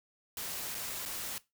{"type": "noise with dropouts", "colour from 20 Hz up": "white", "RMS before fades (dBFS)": -39, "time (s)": [0.37, 1.38], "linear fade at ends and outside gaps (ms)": 1, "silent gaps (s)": [[0.746, 0.75], [1.053, 1.059]], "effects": ["noise-tail reverb RT60 0.2 s tail -18 dB re dry"]}